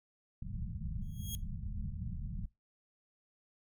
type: low-pass noise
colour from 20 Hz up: pink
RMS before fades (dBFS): -40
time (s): 0.42-2.46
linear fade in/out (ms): 5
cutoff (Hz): 210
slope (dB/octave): 96
type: tone with exponential growth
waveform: 10% pulse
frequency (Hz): 3278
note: G#7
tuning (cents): -23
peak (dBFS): -29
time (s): 1.02-1.35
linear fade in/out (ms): 0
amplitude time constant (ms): 70
effects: noise-tail reverb RT60 0.2 s tail -20 dB re dry